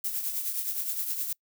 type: noise with tremolo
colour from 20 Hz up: violet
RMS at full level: -29 dBFS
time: 0.04-1.33 s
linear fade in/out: 5 ms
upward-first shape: triangle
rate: 9.6 Hz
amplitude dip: 60%
effects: noise-tail reverb RT60 0.1 s tail -26 dB re dry